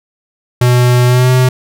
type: tone with pitch glide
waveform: square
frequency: 123.47 to 127.68 Hz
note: B2 to C3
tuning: 0 to -42 cents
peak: -7 dBFS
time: 0.61-1.49 s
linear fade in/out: 5 ms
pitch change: +58 cents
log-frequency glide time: 1.06-1.31 s
effects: none